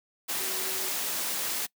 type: tone in noise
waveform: sine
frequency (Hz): 378.7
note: F#4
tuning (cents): +40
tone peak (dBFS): -41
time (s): 0.39-0.9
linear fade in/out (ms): 20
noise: white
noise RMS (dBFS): -31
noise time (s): 0.28-1.67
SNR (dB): -13
effects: noise-tail reverb RT60 0.1 s tail -23 dB re dry + high-pass 200 Hz 12 dB/octave